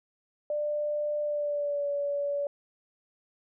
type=tone with pitch glide; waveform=sine; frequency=594 to 571.5 Hz; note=D5 to D5; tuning=+20 to -47 cents; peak=-27 dBFS; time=0.5-2.47 s; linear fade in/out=2 ms; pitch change=-67 cents; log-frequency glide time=1.22-1.88 s; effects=none